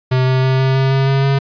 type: tone with pitch steps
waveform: square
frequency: 128.9 / 130.1 / 131.3 / 132.52 / 133.75 / 135 / 136.25 / 137.51 Hz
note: C3 / C3 / C3 / C3 / C3 / C#3 / C#3 / C#3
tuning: -26 / -9 / +6 / +22 / +38 / -45 / -29 / -14 cents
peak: -12 dBFS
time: 0.11-1.39 s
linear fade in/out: 10 ms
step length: 160 ms
effects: resampled to 11025 Hz + 9-bit